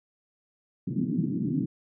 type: band-pass noise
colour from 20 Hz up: white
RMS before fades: -28 dBFS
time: 0.87-1.66 s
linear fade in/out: 10 ms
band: 130 to 300 Hz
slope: 48 dB/octave
effects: none